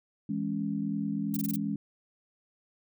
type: chord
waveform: sine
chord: C# minor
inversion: first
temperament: equal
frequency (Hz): 164.81 / 207.7 / 277.2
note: E3 / G#3 / C#4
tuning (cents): 0 / 0 / 0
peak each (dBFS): -36 / -31 / -34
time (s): 0.29-1.76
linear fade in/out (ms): 5
type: noise bursts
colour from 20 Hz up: violet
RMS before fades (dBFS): -36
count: 5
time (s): 1.34-1.56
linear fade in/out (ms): 0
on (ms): 24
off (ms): 25
effects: none